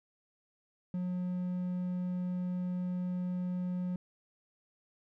triangle tone, 180.4 Hz, F#3, 44 cents flat, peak -30 dBFS, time 0.94-3.96 s, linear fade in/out 2 ms, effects none

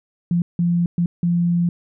sine tone bursts at uneven times, 172.8 Hz, F3, 18 cents flat, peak -15 dBFS, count 4, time 0.31-0.42 / 0.59-0.86 / 0.98-1.06 / 1.23-1.69 s, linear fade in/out 2 ms, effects none

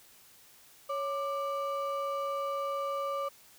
triangle ring-modulated tone, 870 Hz, A5, 20 cents flat, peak -26 dBFS, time 0.89-3.29 s, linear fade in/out 10 ms, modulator 314 Hz, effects white hiss -58 dBFS RMS until 3.58 s

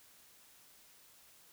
silence, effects white hiss -62 dBFS RMS until 1.52 s

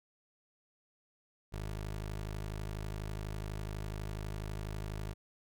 20% pulse tone, 52.1 Hz, G#1, 6 cents sharp, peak -33 dBFS, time 1.52-5.14 s, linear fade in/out 20 ms, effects none

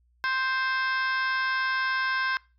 harmonic tone with a mistuned harmonic, 523.3 Hz, C5, in tune, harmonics 2 / 3 / 4 / 5 / 6 / 7 / 8 / 9 / 10, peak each -30 / -26 / -36 / -39 / -43 / -43 / -44 / -47 / -40 dBFS, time 0.24-2.37 s, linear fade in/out 0 ms, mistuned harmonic 6, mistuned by +52 cents, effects noise-tail reverb RT60 0.3 s tail -22 dB re dry + added 60 Hz sine -62 dBFS peak until 2.58 s

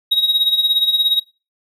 triangle tone with tremolo, 3800 Hz, A#7, 33 cents sharp, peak -9 dBFS, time 0.11-1.2 s, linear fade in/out 10 ms, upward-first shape sine, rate 17 Hz, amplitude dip 70%, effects noise-tail reverb RT60 0.3 s tail -22 dB re dry

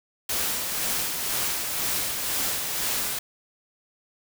white noise with tremolo, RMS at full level -26 dBFS, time 0.29-3.19 s, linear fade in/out 5 ms, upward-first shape sine, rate 2 Hz, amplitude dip 35%, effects none

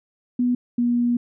sine tone pair in turn, 245.9 / 240.4 Hz, B3 / B3, -7 / -46 cents, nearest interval unison, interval 39 cents, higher first, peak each -17 dBFS, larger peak neither, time 0.39-0.55 / 0.78-1.17 s, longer second, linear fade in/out 5 ms, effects none

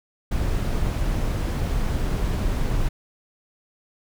brown noise, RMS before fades -23 dBFS, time 0.31-2.89 s, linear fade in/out 10 ms, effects none

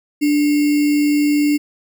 sine tone with sample-and-hold, 293.7 Hz, D4, in tune, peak -12 dBFS, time 0.21-1.58 s, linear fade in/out 20 ms, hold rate 2450 Hz, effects none

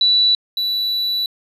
sine / triangle tone pair in turn, 3951 / 3951 Hz, B7 / B7, 0 / 0 cents, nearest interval unison, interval 0 cents, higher neither, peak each -11 / -16 dBFS, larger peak first, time 0.01-0.35 / 0.57-1.26 s, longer second, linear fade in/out 2 ms, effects resampled to 32000 Hz

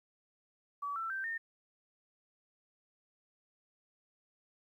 sine tone with pitch steps, 1143 / 1335.9 / 1561.4 / 1824.9 Hz, D6 / E6 / G6 / A#6, -47 / +23 / -7 / -37 cents, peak -35 dBFS, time 0.82-1.38 s, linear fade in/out 10 ms, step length 140 ms, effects 12-bit

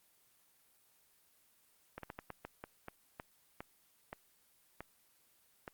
slowing click train, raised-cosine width 0.5 ms, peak -28 dBFS, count 13, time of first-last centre 1.98-5.678 s, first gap 53 ms, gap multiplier 1.29, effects white hiss -70 dBFS RMS until 5.73 s + Opus 24 kbps

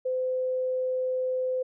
sine tone, 512 Hz, C5, 38 cents flat, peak -25 dBFS, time 0.05-1.63 s, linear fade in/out 10 ms, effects none

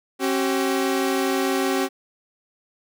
sawtooth tone pair together, 270 / 381.8 Hz, C#4 / G4, -45 / -46 cents, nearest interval tritone, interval 599 cents, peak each -19 dBFS, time 0.19-1.89 s, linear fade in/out 50 ms, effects none

